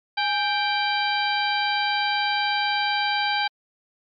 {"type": "harmonic tone with a mistuned harmonic", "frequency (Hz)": 784, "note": "G5", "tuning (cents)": 0, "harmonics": [1, 2, 3, 4, 5, 6], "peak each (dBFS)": [-24, -27, -29, -30, -31, -32], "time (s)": [0.17, 3.48], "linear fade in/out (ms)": 10, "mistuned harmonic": 1, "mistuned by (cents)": 95, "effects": ["MP3 96 kbps"]}